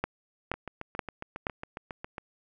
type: two click trains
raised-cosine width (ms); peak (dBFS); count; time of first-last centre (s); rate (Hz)
0.5; -22 / -13; 13 / 4; 0.54-2.182 / 0.04-1.469; 7.31 / 2.1
effects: none

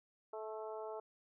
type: harmonic tone with a mistuned harmonic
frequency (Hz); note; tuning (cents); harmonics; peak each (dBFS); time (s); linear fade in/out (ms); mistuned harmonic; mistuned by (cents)
217.5; A3; -20; 2 / 3 / 4 / 5 / 6; -45 / -47 / -49 / -55 / -56; 0.33-1; 5; 6; +26
effects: none

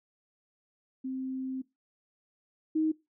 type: tone pair in turn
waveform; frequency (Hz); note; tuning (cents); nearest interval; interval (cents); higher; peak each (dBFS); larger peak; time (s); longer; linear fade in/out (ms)
sine; 261.6 / 314.3; C4 / D#4; 0 / +18; minor third; 318; second; -32 / -24; second; 1.04-1.62 / 2.75-2.92; first; 10
effects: noise-tail reverb RT60 0.2 s tail -19 dB re dry

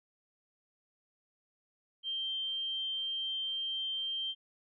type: tone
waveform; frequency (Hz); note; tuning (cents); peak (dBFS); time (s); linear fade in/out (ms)
sine; 3149; G7; +7; -33; 2.03-4.35; 50
effects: none

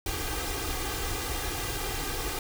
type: noise with comb filter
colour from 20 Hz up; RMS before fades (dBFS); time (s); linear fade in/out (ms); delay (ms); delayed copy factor
pink; -32; 0.06-2.39; 2; 2.5; +0.9
effects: none

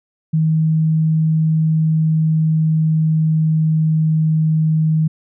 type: tone with pitch glide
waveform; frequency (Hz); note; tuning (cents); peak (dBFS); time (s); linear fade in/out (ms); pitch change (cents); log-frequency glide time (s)
sine; 158.5 to 157.5; D#3 to D#3; +32 to +21; -12; 0.33-5.08; 10; -11; 1.6-4.41
effects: none

